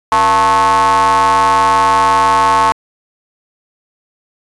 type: ring-modulated tone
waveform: square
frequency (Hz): 102.9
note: G#2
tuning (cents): -16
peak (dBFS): -6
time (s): 0.12-2.72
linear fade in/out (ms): 0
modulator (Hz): 989
effects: resampled to 24000 Hz